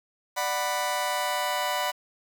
sawtooth chord, B minor, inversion first, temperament just, 592.7 / 740.8 / 987.8 Hz, D5 / F#5 / B5, +16 / +2 / 0 cents, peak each -28 / -27 / -25 dBFS, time 0.36-1.92 s, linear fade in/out 20 ms, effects 8-bit

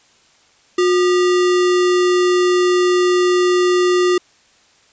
sine tone with sample-and-hold, 360 Hz, F#4, 47 cents flat, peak -11 dBFS, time 0.78-4.18 s, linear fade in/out 5 ms, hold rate 1575 Hz, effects white hiss -53 dBFS RMS until 4.92 s + resampled to 16000 Hz

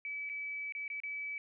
sine tone with dropouts, 2295 Hz, D7, 40 cents flat, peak -37 dBFS, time 0.05-1.38 s, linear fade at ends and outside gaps 1 ms, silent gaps 0.292-0.297 / 0.723-0.75 / 0.879-0.901 / 1.002-1.035 s, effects none

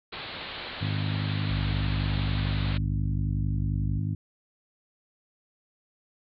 white low-pass noise, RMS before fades -38 dBFS, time 0.12-2.78 s, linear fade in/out 10 ms, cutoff 4300 Hz, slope 96 dB/octave
harmonic tone, 51.2 Hz, G#1, 24 cents flat, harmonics 2 / 3 / 4 / 5 / 6, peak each -28 / -31 / -40 / -38 / -44 dBFS, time 0.81-4.15 s, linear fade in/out 5 ms
sine tone, 58.2 Hz, A#1, 2 cents flat, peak -29 dBFS, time 1.49-4 s, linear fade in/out 20 ms
effects none

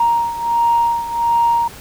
sine beating tone pair, 935 / 936.4 Hz, A#5 / A#5, +5 / +8 cents, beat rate 1.4 Hz, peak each -14 / -18 dBFS, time 0-1.68 s, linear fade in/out 5 ms, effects tanh soft clip ceiling -6 dBFS + pink hiss -37 dBFS RMS until 1.8 s

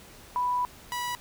sine / sawtooth tone pair in turn, 987.8 / 977.6 Hz, B5 / B5, 0 / -18 cents, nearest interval unison, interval 18 cents, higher first, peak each -24 / -26 dBFS, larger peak first, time 0.36-0.65 / 0.92-1.15 s, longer first, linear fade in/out 0 ms, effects pink hiss -50 dBFS RMS until 1.2 s

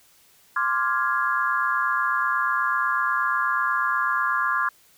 sine chord, D half-diminished seventh, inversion third, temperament equal, 1046.5 / 1174.7 / 1396.9 / 1661.2 Hz, C6 / D6 / F6 / Ab6, 0 / 0 / 0 / 0 cents, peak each -26 dBFS, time 0.56-4.69 s, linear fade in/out 5 ms, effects white hiss -57 dBFS RMS until 4.97 s

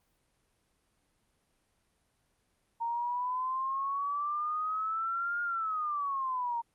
sine exponential two-way sweep, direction up then down, 922 to 1423 to 922 Hz, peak -30 dBFS, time 2.8-6.62 s, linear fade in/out 20 ms, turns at 5.42 s, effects pink hiss -74 dBFS RMS until 6.74 s + Opus 32 kbps

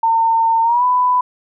sine tone with pitch glide, 908 to 995.9 Hz, A#5 to B5, -46 to +14 cents, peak -11 dBFS, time 0.03-1.21 s, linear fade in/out 5 ms, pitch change +160 cents, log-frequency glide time 0.63-0.84 s, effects none

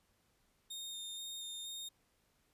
sawtooth tone with vibrato, 3669 Hz, A#7, 28 cents flat, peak -40 dBFS, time 0.7-1.89 s, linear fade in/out 10 ms, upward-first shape square, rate 2.1 Hz, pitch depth 9 cents each way, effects pink hiss -75 dBFS RMS until 2.53 s + resampled to 32000 Hz

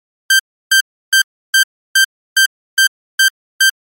sawtooth tone bursts, 1568 Hz, G6, in tune, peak -3 dBFS, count 9, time 0.3-3.697 s, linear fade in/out 5 ms, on 93 ms, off 320 ms, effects MP3 64 kbps

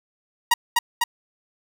sawtooth tone with echo, 950 Hz, A#5, 33 cents sharp, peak -10 dBFS, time 0.51-0.54 s, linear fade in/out 5 ms, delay 250 ms, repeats 2, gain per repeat -2 dB, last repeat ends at 1.04 s, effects none

